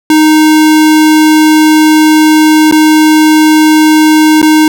square tone with dropouts, 310 Hz, D#4, 6 cents flat, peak -3 dBFS, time 0.1-4.68 s, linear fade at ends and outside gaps 2 ms, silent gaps 2.713-2.723 / 4.417-4.427 s, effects none

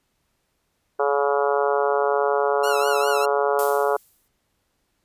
harmonic tone, 141.6 Hz, C#3, 37 cents sharp, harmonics 3 / 4 / 5 / 6 / 7 / 8 / 9 / 10, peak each -22 / -24 / -26 / -28 / -29 / -30 / -31 / -32 dBFS, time 0.99-3.97 s, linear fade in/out 10 ms
sawtooth tone with vibrato, 1371 Hz, F6, 32 cents flat, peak -22 dBFS, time 2.63-3.26 s, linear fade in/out 10 ms, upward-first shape triangle, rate 4.9 Hz, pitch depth 130 cents each way
violet noise with exponential decay, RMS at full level -26 dBFS, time 3.59-4.28 s, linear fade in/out 0 ms, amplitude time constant 150 ms
effects pink hiss -71 dBFS RMS until 5.04 s + resampled to 32000 Hz

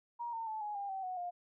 sine tone with pitch steps, 947 / 908.4 / 871.4 / 835.9 / 801.9 / 769.2 / 737.9 / 707.8 Hz, A#5 / A#5 / A5 / G#5 / G5 / G5 / F#5 / F5, +27 / -45 / -17 / +11 / +39 / -33 / -5 / +23 cents, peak -37 dBFS, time 0.19-1.31 s, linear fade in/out 20 ms, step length 140 ms, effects none

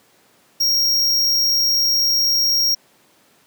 square tone, 5588 Hz, F8, in tune, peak -15 dBFS, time 0.6-2.75 s, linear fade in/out 10 ms, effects pink hiss -55 dBFS RMS until 3.46 s + high-pass 200 Hz 12 dB/octave

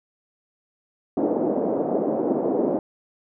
pink band-pass noise, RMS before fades -23 dBFS, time 1.17-2.79 s, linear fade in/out 2 ms, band 250 to 620 Hz, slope 24 dB/octave, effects none

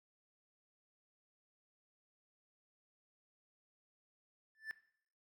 triangle tone with exponential growth, 1760 Hz, A6, in tune, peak -35 dBFS, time 4.55-4.71 s, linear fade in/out 0 ms, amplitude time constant 33 ms, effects noise-tail reverb RT60 0.6 s tail -17 dB re dry

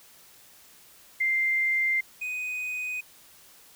sine / triangle tone pair in turn, 2093 / 2496 Hz, C7 / D#7, 0 / +5 cents, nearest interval minor third, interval 305 cents, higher second, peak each -22 / -28 dBFS, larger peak first, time 1.2-2.01 / 2.21-3.01 s, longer first, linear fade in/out 10 ms, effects white hiss -54 dBFS RMS until 3.75 s

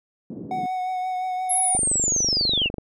white band-pass noise, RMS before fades -35 dBFS, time 0.3-0.66 s, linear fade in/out 0 ms, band 140 to 340 Hz, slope 24 dB/octave
triangle tone with vibrato, 740 Hz, F#5, in tune, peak -22 dBFS, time 0.51-1.77 s, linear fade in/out 2 ms, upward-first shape triangle, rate 5.7 Hz, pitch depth 22 cents each way
sine linear sweep, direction down, 11175 to 2589 Hz, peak -19 dBFS, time 1.49-2.69 s, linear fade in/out 20 ms
click train, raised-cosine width 2 ms, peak -17 dBFS, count 26, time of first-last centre 1.75-2.783 s, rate 24.2 Hz
effects none

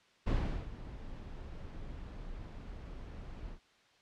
brown noise with ADSR envelope, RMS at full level -29 dBFS, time 0.26-3.6 s, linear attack 16 ms, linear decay 390 ms, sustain -16 dB, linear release 92 ms, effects white hiss -66 dBFS RMS until 4.01 s + low-pass 4000 Hz 12 dB/octave

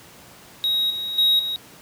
triangle tone with level steps, 3800 Hz, A#7, 33 cents sharp, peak -17 / -24 / -13 / -22 dBFS, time 0.64-1.56 s, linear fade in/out 0 ms, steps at 0.9 / 1.18 / 1.39 s, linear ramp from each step 5 ms, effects pink hiss -46 dBFS RMS until 1.81 s + high-pass 100 Hz 12 dB/octave

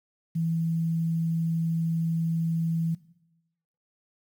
sine tone with quantisation, 164.6 Hz, E3, 2 cents flat, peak -24 dBFS, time 0.35-2.95 s, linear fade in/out 10 ms, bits 9, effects noise-tail reverb RT60 0.9 s tail -18 dB re dry

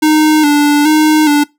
square tone with vibrato, 300.3 Hz, D4, 39 cents sharp, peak -7 dBFS, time 0.02-1.44 s, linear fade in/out 10 ms, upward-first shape square, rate 1.2 Hz, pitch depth 46 cents each way, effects noise-tail reverb RT60 0.2 s tail -22 dB re dry

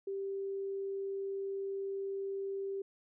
sine tone, 392 Hz, G4, in tune, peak -35 dBFS, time 0.07-2.82 s, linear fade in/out 5 ms, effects none

